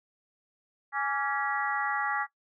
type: harmonic tone with a mistuned harmonic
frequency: 277.2 Hz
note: C#4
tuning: in tune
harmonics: 3 / 4 / 5 / 6 / 7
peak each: -32 / -33 / -34 / -35 / -35 dBFS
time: 0.92-2.27 s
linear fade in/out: 50 ms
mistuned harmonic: 4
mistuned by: +73 cents
effects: noise-tail reverb RT60 0.1 s tail -17 dB re dry